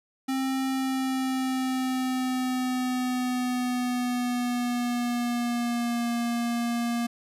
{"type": "tone with pitch glide", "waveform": "square", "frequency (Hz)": [265, 236.1], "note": ["C4", "A#3"], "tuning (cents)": [22, 22], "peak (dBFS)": -26, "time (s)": [0.28, 7.07], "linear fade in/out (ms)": 10, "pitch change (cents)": -200, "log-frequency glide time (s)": [0.69, 6.1], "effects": ["resampled to 32000 Hz", "11-bit"]}